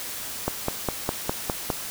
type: click train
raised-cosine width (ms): 1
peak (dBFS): -9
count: 7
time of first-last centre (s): 0.48-1.702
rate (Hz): 4.91
effects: white hiss -34 dBFS RMS until 1.9 s